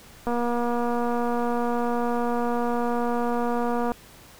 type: click train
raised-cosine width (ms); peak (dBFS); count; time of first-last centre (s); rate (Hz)
1; -14; 873; 0.27-3.919; 239
effects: pink hiss -49 dBFS RMS until 4.39 s